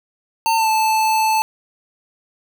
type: tone with pitch glide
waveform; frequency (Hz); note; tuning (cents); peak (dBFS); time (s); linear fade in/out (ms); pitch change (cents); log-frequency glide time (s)
square; 900 to 876.4; A5 to A5; +39 to -7; -15; 0.46-1.42; 0; -46; 0.57-0.69
effects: none